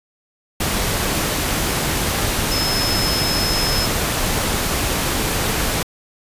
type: tone in noise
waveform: sine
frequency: 5180 Hz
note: E8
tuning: 31 cents flat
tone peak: -21 dBFS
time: 2.51-3.86 s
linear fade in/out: 5 ms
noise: pink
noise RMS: -20 dBFS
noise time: 0.6-5.83 s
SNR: -4 dB
effects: resampled to 32000 Hz